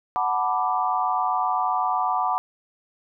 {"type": "chord", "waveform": "sine", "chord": "B minor seventh", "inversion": "second", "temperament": "equal", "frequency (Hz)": [740, 880, 987.8, 1174.7], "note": ["F#5", "A5", "B5", "D6"], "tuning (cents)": [0, 0, 0, 0], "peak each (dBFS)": [-25, -28, -26, -26], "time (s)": [0.16, 2.38], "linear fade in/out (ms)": 0, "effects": []}